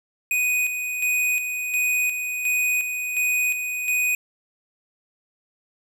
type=tone with tremolo; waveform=square; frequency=2489 Hz; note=D#7; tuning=in tune; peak=-20 dBFS; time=0.31-4.15 s; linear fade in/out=2 ms; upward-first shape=square; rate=1.4 Hz; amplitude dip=50%; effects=none